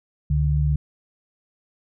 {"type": "tone pair together", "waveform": "sine", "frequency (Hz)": [69.86, 146.83], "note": ["C#2", "D3"], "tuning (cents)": [14, 0], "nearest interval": "octave + minor second", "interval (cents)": 1286, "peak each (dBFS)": -20, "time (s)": [0.3, 0.76], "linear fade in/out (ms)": 5, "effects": []}